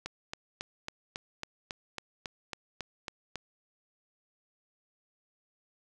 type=click train; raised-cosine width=0.2 ms; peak=-19 dBFS; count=13; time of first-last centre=0.06-3.357 s; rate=3.64 Hz; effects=none